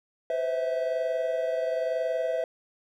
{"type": "tone cluster", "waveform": "triangle", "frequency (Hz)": [507, 528, 652], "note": ["B4", "C5", "E5"], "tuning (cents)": [45, 16, -19], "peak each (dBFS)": [-28, -33, -26], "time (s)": [0.3, 2.44], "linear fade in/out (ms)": 2, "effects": []}